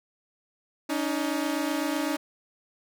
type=tone pair together; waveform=sawtooth; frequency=283.2 / 311.1 Hz; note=C#4 / D#4; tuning=+37 / 0 cents; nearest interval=major second; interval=163 cents; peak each=-25 dBFS; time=0.89-2.17 s; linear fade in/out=10 ms; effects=none